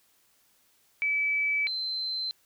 sine tone pair in turn, 2300 / 4090 Hz, D7 / C8, -37 / -40 cents, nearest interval minor seventh, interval 997 cents, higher second, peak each -24 / -29 dBFS, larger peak first, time 1.02-1.67 / 1.67-2.31 s, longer first, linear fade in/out 0 ms, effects white hiss -66 dBFS RMS until 2.45 s

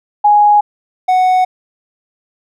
sine / triangle tone pair in turn, 830.6 / 740 Hz, G#5 / F#5, 0 / 0 cents, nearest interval major second, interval 200 cents, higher first, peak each -5 / -6 dBFS, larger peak first, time 0.24-0.61 / 1.08-1.45 s, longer neither, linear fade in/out 10 ms, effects none

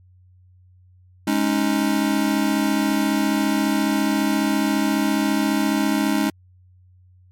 square chord, Ab suspended fourth, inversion none, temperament just, 207.7 / 276.9 / 311.5 Hz, Ab3 / Db4 / Eb4, 0 / -2 / +2 cents, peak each -23 dBFS, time 1.27-6.3 s, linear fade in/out 5 ms, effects added 91 Hz sine -49 dBFS peak until 7.31 s + MP3 64 kbps

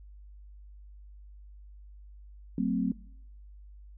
sine chord, F# diminished, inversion none, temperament equal with one note detuned, 185 / 224.8 / 261.6 Hz, F#3 / A3 / C4, 0 / +37 / 0 cents, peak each -30 dBFS, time 2.58-2.92 s, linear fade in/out 2 ms, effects noise-tail reverb RT60 0.8 s tail -24 dB re dry + added 50 Hz sine -47 dBFS peak until 3.97 s

